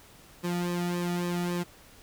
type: tone with flanger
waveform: sawtooth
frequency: 175.5 Hz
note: F3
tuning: 9 cents sharp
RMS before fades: -30 dBFS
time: 0.43-1.64 s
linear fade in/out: 20 ms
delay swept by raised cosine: 1.4 to 1.91 ms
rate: 3.6 Hz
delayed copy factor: -0.7
effects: pink hiss -54 dBFS RMS until 2.02 s